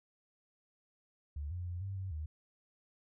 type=tone with pitch steps; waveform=sine; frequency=73 / 88.9 / 88.1 / 97.5 / 95 / 77.3 Hz; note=D2 / F2 / F2 / G2 / F#2 / D#2; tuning=-10 / +31 / +16 / -9 / +46 / -11 cents; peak=-37 dBFS; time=1.36-2.26 s; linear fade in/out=5 ms; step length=150 ms; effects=none